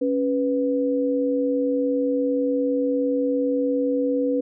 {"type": "tone pair together", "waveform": "sine", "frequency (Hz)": [276.6, 493.9], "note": ["C#4", "B4"], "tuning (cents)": [-4, 0], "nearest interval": "minor seventh", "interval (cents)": 1004, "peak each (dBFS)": -22, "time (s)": [0.01, 4.41], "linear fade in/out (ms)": 10, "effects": []}